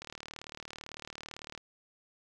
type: click train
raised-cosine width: 0.2 ms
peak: -25 dBFS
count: 60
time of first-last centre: 0.02-1.577 s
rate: 37.9 Hz
effects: none